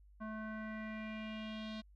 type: tone with low-pass filter sweep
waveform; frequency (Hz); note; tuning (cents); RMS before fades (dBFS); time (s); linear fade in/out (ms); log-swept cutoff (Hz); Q
square; 217.3; A3; -21; -44; 0.2-1.82; 20; 1300 to 3900; 3.4
effects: added 50 Hz sine -59 dBFS peak until 1.95 s